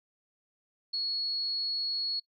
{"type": "tone", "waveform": "sine", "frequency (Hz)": 4349, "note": "C#8", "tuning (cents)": -34, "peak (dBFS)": -29, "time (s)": [0.93, 2.2], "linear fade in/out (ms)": 10, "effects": ["noise-tail reverb RT60 0.1 s tail -22 dB re dry"]}